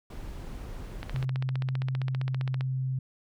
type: noise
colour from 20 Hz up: brown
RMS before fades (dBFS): -39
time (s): 0.1-1.25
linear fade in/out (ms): 5
type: click train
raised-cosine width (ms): 0.3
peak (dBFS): -21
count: 25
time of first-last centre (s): 1.03-2.609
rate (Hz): 15.2
type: tone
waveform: sine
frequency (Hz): 130.81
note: C3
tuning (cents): 0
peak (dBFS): -27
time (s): 1.14-2.99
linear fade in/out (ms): 5
effects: none